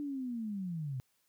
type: linear sweep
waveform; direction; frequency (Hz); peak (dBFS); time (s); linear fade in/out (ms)
sine; down; 296.2 to 123.47; -35; 0-1; 0
effects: white hiss -75 dBFS RMS until 1.28 s